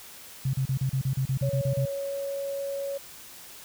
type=tone bursts; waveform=sine; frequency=132.7 Hz; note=C3; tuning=25 cents sharp; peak=-23 dBFS; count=12; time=0.45-1.855 s; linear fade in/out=5 ms; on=85 ms; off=35 ms
type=tone; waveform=sine; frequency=556 Hz; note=C#5; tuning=5 cents sharp; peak=-29 dBFS; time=1.42-2.98 s; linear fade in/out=10 ms
effects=white hiss -46 dBFS RMS until 3.64 s